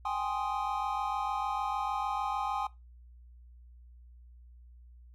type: chord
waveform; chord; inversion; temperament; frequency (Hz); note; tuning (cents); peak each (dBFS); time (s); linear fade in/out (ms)
triangle; Ab major seventh; third; equal; 784 / 830.6 / 1046.5 / 1244.5; G5 / Ab5 / C6 / Eb6; 0 / 0 / 0 / 0; -34 / -33 / -35 / -36; 0.05-2.67; 5
effects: noise-tail reverb RT60 0.2 s tail -18 dB re dry + added 60 Hz sine -51 dBFS peak until 5.14 s